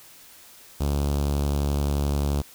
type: tone with notch filter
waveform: sawtooth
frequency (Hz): 71.5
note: D2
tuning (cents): -46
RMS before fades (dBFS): -24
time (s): 0.8-2.42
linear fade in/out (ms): 10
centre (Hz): 1900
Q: 0.75
effects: white hiss -49 dBFS RMS until 2.54 s